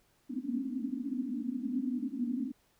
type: band-pass noise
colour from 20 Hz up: pink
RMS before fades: -35 dBFS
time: 0.29-2.52 s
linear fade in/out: 10 ms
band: 230 to 280 Hz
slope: 96 dB/octave
effects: pink hiss -70 dBFS RMS until 2.79 s